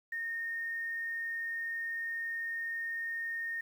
sine tone with quantisation, 1839 Hz, A#6, 24 cents flat, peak -34 dBFS, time 0.12-3.61 s, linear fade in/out 5 ms, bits 10, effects none

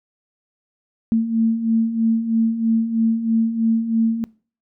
sine beating tone pair, 223.6 / 226.7 Hz, A3 / A#3, +28 / -48 cents, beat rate 3.1 Hz, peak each -23 / -16 dBFS, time 1.12-4.24 s, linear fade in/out 0 ms, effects noise-tail reverb RT60 0.4 s tail -23 dB re dry

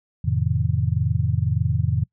sine chord, F dominant seventh, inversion none, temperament just, 87.31 / 109.13 / 130.96 / 157.15 Hz, F2 / A2 / C3 / Eb3, 0 / -14 / +2 / +18 cents, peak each -24 / -23 / -24 / -26 dBFS, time 0.24-2.04 s, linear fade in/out 10 ms, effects noise-tail reverb RT60 0.1 s tail -24 dB re dry

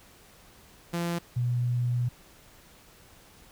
sawtooth / sine tone pair in turn, 171.2 / 122 Hz, F3 / B2, -34 / -21 cents, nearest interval tritone, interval 587 cents, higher first, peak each -24 / -24 dBFS, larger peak neither, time 0.93-1.19 / 1.36-2.09 s, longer second, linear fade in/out 10 ms, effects pink hiss -55 dBFS RMS until 3.51 s

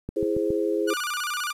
click train, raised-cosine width 3 ms, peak -18 dBFS, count 4, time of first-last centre 0.09-0.505 s, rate 7.23 Hz
sine chord, E augmented, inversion none, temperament equal with one note detuned, 331.9 / 415.3 / 523.3 Hz, E4 / G#4 / B#4, +12 / 0 / 0 cents, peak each -26 / -25 / -29 dBFS, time 0.16-0.94 s, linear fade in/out 10 ms
sawtooth tone with vibrato, 1318.5 Hz, E6, in tune, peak -23 dBFS, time 0.87-1.53 s, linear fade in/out 20 ms, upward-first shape square, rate 15 Hz, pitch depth 180 cents each way
effects resampled to 32000 Hz + 9-bit

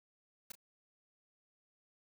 white noise with echo, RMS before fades -45 dBFS, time 0.5-0.52 s, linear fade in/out 5 ms, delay 34 ms, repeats 1, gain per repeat -12 dB, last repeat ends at 0.554 s, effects none

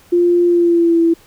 sine tone with pitch glide, 349.2 to 333 Hz, F4 to E4, 0 to +18 cents, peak -9 dBFS, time 0.12-1.14 s, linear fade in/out 10 ms, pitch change -82 cents, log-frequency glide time 0.46-1.01 s, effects pink hiss -48 dBFS RMS until 1.26 s

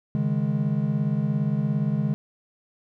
triangle chord, C# suspended second, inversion none, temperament just, 138.59 / 155.92 / 207.9 Hz, C#3 / D#3 / G#3, 0 / +4 / +2 cents, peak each -24 dBFS, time 0.15-2.14 s, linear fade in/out 0 ms, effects none

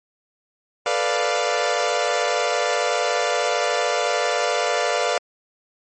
sawtooth chord, B half-diminished seventh, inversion third, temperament equal, 440 / 493.9 / 587.3 / 698.5 Hz, A4 / B4 / D5 / F5, 0 / 0 / 0 / 0 cents, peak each -24 / -21 / -20 / -20 dBFS, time 0.86-5.18 s, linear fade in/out 2 ms, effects MP3 32 kbps

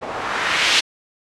blue noise with low-pass filter sweep, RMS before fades -20 dBFS, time 0.01-0.81 s, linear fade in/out 20 ms, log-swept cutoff 620 to 3800 Hz, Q 1.2, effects low-pass 9000 Hz 12 dB/octave

